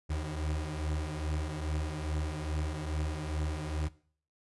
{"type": "beating tone pair", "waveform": "35% pulse", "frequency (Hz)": [75.2, 77.6], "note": ["D2", "D#2"], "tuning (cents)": [42, -4], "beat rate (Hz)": 2.4, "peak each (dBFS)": [-35, -32], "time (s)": [0.09, 3.89], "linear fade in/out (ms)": 20, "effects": ["noise-tail reverb RT60 0.5 s tail -20 dB re dry", "resampled to 24000 Hz"]}